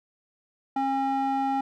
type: tone with band-pass filter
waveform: square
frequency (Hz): 270.7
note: C#4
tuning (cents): -41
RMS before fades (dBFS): -26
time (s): 0.76-1.61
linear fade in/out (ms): 5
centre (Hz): 670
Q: 4.4
effects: none